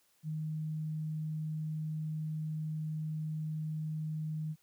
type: tone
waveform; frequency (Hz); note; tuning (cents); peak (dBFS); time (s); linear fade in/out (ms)
sine; 155.56; D#3; 0; -34; 0.23-4.56; 50
effects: white hiss -71 dBFS RMS until 4.62 s